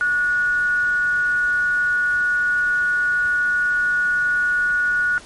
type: tone with frequency modulation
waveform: sine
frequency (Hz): 1456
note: F#6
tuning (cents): -28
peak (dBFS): -16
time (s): 0.01-5.18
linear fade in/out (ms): 0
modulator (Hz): 313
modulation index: 0.21
effects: pink hiss -42 dBFS RMS until 5.25 s + MP3 48 kbps